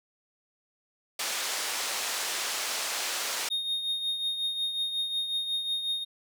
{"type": "band-pass noise", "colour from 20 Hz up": "white", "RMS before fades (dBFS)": -32, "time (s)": [1.19, 3.49], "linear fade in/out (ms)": 5, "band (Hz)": [490, 7300], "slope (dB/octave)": 12}
{"type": "tone with tremolo", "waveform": "triangle", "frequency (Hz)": 3700, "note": "A#7", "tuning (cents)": -14, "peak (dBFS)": -24, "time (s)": [3.5, 6.05], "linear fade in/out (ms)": 20, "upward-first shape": "triangle", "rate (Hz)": 5.5, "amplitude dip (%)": 60}
{"effects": []}